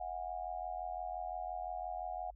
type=tone with amplitude modulation; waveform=sine; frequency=727 Hz; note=F#5; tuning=31 cents flat; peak=-34 dBFS; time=0-2.31 s; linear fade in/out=10 ms; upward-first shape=sine; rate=85.8 Hz; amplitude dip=95%; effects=added 50 Hz sine -53 dBFS peak until 2.35 s